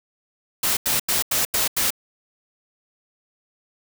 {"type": "noise bursts", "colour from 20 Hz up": "white", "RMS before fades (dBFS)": -21, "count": 6, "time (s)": [0.63, 1.905], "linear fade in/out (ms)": 5, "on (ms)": 140, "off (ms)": 87, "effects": []}